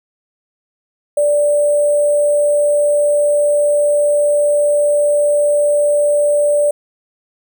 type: tone with sample-and-hold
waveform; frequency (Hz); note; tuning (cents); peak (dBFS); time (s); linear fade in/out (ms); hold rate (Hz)
sine; 585; D5; -7; -10; 1.17-6.71; 5; 8820
effects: none